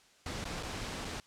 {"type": "noise with dropouts", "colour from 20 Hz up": "pink", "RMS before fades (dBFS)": -39, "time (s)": [0.26, 1.2], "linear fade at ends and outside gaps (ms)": 1, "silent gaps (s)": [[0.442, 0.453], [0.627, 0.632], [1.047, 1.051]], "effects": ["white hiss -63 dBFS RMS until 1.26 s", "low-pass 7000 Hz 12 dB/octave"]}